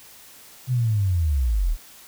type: linear sweep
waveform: sine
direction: down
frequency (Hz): 130.81 to 33.51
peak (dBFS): -18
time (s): 0.67-1.77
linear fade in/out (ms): 50
effects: white hiss -47 dBFS RMS until 2.07 s